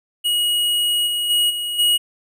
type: tone with level steps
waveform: square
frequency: 2898 Hz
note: F#7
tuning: 37 cents flat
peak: -17 / -20 / -15 / -23 / -14 dBFS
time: 0.24-1.98 s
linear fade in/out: 20 ms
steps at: 1.06 / 1.29 / 1.49 / 1.78 s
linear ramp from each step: 20 ms
effects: none